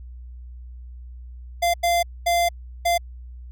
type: tone bursts at uneven times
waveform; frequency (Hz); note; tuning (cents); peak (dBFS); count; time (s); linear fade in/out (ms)
square; 691; F5; -19; -18; 4; 1.62-1.74 / 1.83-2.03 / 2.26-2.49 / 2.85-2.98; 10
effects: added 61 Hz sine -36 dBFS peak until 3.51 s